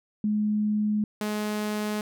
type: tone pair in turn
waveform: sine / sawtooth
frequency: 211 / 211 Hz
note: G#3 / G#3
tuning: +28 / +28 cents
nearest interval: unison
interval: 0 cents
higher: neither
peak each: -22 / -23 dBFS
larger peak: first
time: 0.24-1.04 / 1.21-2.01 s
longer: neither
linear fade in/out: 2 ms
effects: none